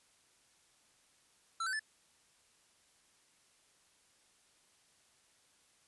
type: tone with pitch steps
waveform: square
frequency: 1338 / 1528.1 / 1745.2 Hz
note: E6 / G6 / A6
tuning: +25 / -45 / -15 cents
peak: -35 dBFS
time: 1.6-1.795 s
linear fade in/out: 5 ms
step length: 65 ms
effects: white hiss -69 dBFS RMS until 5.87 s + resampled to 24000 Hz